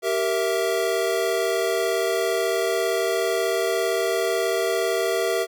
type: chord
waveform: square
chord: E diminished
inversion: first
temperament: equal with one note detuned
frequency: 388.2 / 466.2 / 659.3 Hz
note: G4 / Bb4 / E5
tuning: -17 / 0 / 0 cents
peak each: -26 dBFS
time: 0.02-5.47 s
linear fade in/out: 50 ms
effects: none